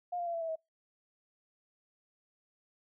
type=tone with pitch steps; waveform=sine; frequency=710 / 695.8 / 681.9 / 668.2 / 654.8 / 641.7 Hz; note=F5 / F5 / F5 / E5 / E5 / E5; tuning=+28 / -7 / -42 / +23 / -12 / -47 cents; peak=-33 dBFS; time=0.12-0.558 s; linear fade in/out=10 ms; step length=73 ms; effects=noise-tail reverb RT60 0.2 s tail -25 dB re dry